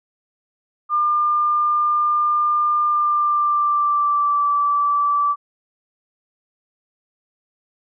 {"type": "tone with pitch glide", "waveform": "sine", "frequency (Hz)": [1200, 1159.8], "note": ["D6", "D6"], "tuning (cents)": [37, -22], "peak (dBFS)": -15, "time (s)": [0.89, 5.36], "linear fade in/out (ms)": 50, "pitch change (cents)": -59, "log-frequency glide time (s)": [2.86, 4.48], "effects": []}